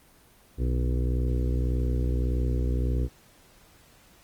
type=harmonic tone; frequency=61.74 Hz; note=B1; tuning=in tune; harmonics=1 / 2 / 4 / 5 / 6 / 7 / 8; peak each=-24 / -30 / -36 / -38 / -40 / -41 / -42 dBFS; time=0.57-3.09 s; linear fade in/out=50 ms; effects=pink hiss -57 dBFS RMS until 4.23 s + Opus 24 kbps